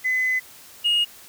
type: tone pair in turn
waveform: sine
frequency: 2025 / 2864 Hz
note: B6 / F7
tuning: +43 / +43 cents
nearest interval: tritone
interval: 600 cents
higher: second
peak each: -18 / -15 dBFS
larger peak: second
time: 0.04-0.4 / 0.84-1.05 s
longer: first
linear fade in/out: 20 ms
effects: tanh soft clip ceiling -15 dBFS + white hiss -46 dBFS RMS until 1.28 s